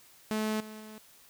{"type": "tone with level steps", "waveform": "sawtooth", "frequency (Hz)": 216.1, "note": "A3", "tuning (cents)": -31, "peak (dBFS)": [-25, -39, -41], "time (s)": [0.31, 0.98], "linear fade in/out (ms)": 0, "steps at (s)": [0.6, 0.8], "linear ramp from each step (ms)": 5, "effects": ["white hiss -58 dBFS RMS until 1.29 s"]}